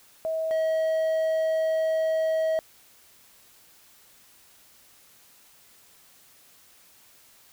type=tone pair in turn; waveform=sine / triangle; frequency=642 / 639.4 Hz; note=E5 / D#5; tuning=-46 / +47 cents; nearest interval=unison; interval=7 cents; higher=first; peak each=-25 / -20 dBFS; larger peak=second; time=0.25-0.51 / 0.51-2.59 s; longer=second; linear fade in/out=0 ms; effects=white hiss -56 dBFS RMS until 7.52 s